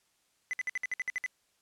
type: tone bursts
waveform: triangle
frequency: 2011 Hz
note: B6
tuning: 31 cents sharp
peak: -28 dBFS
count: 10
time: 0.51-1.262 s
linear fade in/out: 0 ms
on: 23 ms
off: 58 ms
effects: white hiss -72 dBFS RMS until 1.61 s + low-pass 10000 Hz 12 dB/octave